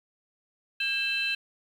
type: tone cluster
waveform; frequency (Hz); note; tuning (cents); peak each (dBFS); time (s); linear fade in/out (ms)
sine; 1612 / 2641 / 3101 / 4031; G6 / E7 / G7 / B7; +48 / +3 / -19 / +35; -34 / -27 / -34 / -33; 0.8-1.35; 5
effects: tanh soft clip ceiling -18 dBFS + 9-bit